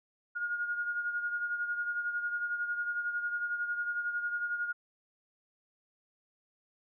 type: beating tone pair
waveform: sine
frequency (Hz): 1428 / 1439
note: F6 / F#6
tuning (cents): +38 / -49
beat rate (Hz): 11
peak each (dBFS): -32 / -40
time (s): 0.35-4.73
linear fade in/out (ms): 20
effects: none